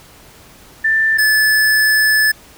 sine / square tone pair in turn, 1775 / 1733.5 Hz, A6 / A6, +15 / -26 cents, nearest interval unison, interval 41 cents, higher first, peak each -11 dBFS, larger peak neither, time 0.84-1.18 / 1.18-2.32 s, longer second, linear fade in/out 10 ms, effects pink hiss -43 dBFS RMS until 2.57 s

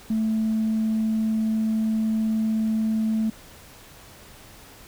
sine tone, 220 Hz, A3, in tune, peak -19 dBFS, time 0.1-3.3 s, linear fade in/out 5 ms, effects tanh soft clip ceiling -17 dBFS + pink hiss -47 dBFS RMS until 4.87 s

